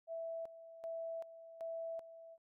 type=tone with tremolo; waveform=sine; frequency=659.3 Hz; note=E5; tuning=in tune; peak=-40 dBFS; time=0.07-2.38 s; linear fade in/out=50 ms; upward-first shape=square; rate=1.3 Hz; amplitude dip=75%; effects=none